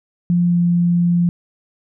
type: tone with pitch glide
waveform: sine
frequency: 174.61 to 173.5 Hz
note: F3 to F3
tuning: 0 to -11 cents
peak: -12 dBFS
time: 0.3-1.29 s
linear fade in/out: 0 ms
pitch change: -11 cents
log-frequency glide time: 0.47-0.57 s
effects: none